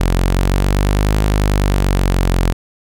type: exponential two-way sweep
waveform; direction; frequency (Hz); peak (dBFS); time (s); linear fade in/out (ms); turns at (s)
sawtooth; up then down; 43.65 to 52.1 to 43.65; -8; 0-2.53; 10; 1.2
effects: none